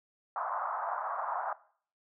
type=band-pass noise; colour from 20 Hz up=white; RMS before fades=-35 dBFS; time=0.36-1.53 s; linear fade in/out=2 ms; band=660 to 1300 Hz; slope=48 dB/octave; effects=noise-tail reverb RT60 0.5 s tail -18 dB re dry